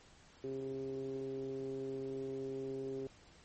10% pulse tone with low-pass filter, 134 Hz, C3, 42 cents sharp, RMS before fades -41 dBFS, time 0.44-3.07 s, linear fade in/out 2 ms, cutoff 370 Hz, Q 7.9, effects pink hiss -62 dBFS RMS until 3.44 s + MP3 32 kbps

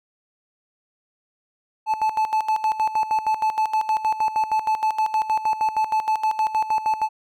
triangle tone with tremolo, 870 Hz, A5, 20 cents flat, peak -15 dBFS, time 1.86-7.09 s, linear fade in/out 50 ms, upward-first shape square, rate 6.4 Hz, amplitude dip 75%, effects none

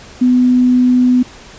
sine tone, 250 Hz, B3, 21 cents sharp, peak -7 dBFS, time 0.21-1.23 s, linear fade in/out 10 ms, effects pink hiss -37 dBFS RMS until 1.58 s + resampled to 16000 Hz

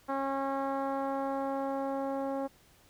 10% pulse tone with low-pass filter sweep, 272.7 Hz, C#4, 28 cents flat, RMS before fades -33 dBFS, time 0.08-2.48 s, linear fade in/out 20 ms, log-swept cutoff 1100 to 630 Hz, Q 1.2, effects pink hiss -62 dBFS RMS until 2.89 s

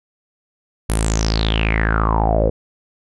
sawtooth tone with low-pass filter sweep, 54.6 Hz, A1, 13 cents flat, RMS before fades -17 dBFS, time 0.89-2.5 s, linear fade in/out 10 ms, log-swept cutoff 11000 to 490 Hz, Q 9.5, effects none

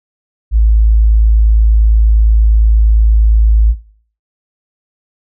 sine tone, 54.3 Hz, A1, 22 cents flat, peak -5 dBFS, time 0.51-3.75 s, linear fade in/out 50 ms, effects noise-tail reverb RT60 0.5 s tail -17 dB re dry

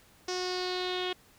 sawtooth tone with low-pass filter sweep, 364.6 Hz, F#4, 25 cents flat, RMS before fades -33 dBFS, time 0.28-1.13 s, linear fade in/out 5 ms, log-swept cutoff 5600 to 3300 Hz, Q 5.1, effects pink hiss -60 dBFS RMS until 1.38 s

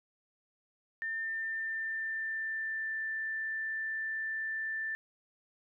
sine tone with pitch glide, 1800 to 1772.1 Hz, A6 to A6, +39 to +12 cents, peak -33 dBFS, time 1.02-4.95 s, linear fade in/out 0 ms, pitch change -27 cents, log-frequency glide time 1.14-2.97 s, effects none

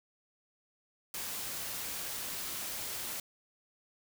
white noise, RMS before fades -39 dBFS, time 1.14-3.2 s, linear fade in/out 2 ms, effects none

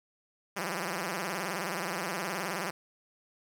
5% pulse tone with vibrato, 182.7 Hz, F#3, 22 cents flat, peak -21 dBFS, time 0.56-2.71 s, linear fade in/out 10 ms, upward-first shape sine, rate 19 Hz, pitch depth 190 cents each way, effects none

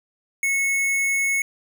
square tone, 2195 Hz, C#7, 18 cents flat, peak -20 dBFS, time 0.43-1.42 s, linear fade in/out 2 ms, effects none

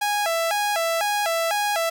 sawtooth tone with vibrato, 740 Hz, F#5, in tune, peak -17 dBFS, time 0.01-1.9 s, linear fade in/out 10 ms, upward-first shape square, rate 2 Hz, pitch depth 190 cents each way, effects none

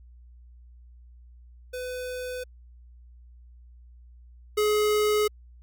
square tone pair in turn, 502 / 422.1 Hz, B4 / G#4, +28 / +28 cents, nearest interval minor third, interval 300 cents, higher first, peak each -32 / -21 dBFS, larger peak second, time 1.73-2.44 / 4.57-5.28 s, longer neither, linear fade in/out 10 ms, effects added 60 Hz sine -47 dBFS peak until 5.62 s + MP3 96 kbps

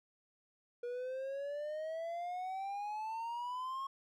triangle exponential sweep, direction up, 478.6 to 1091 Hz, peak -36 dBFS, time 0.83-3.87 s, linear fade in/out 5 ms, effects none

